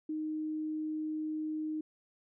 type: tone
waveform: sine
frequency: 310 Hz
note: D#4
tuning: 6 cents flat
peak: -33 dBFS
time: 0.09-1.81 s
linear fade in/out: 5 ms
effects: none